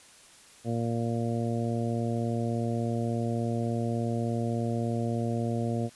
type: harmonic tone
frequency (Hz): 116.54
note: A#2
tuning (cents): 0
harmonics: 1 / 2 / 3 / 4 / 5 / 6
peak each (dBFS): -30 / -31 / -37 / -37 / -38 / -39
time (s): 0.64-5.9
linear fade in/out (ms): 50
effects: white hiss -54 dBFS RMS until 5.95 s + resampled to 24000 Hz